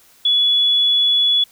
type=tone; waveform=sine; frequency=3405 Hz; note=G#7; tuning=42 cents sharp; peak=-12 dBFS; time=0.25-1.44 s; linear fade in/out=5 ms; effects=white hiss -51 dBFS RMS until 1.51 s